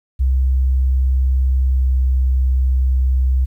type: tone with pitch glide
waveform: sine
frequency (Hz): 65.1 to 64.58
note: C2 to C2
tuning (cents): -8 to -22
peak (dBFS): -12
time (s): 0.19-3.46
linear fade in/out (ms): 20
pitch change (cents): -14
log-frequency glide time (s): 1.72-1.86
effects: 9-bit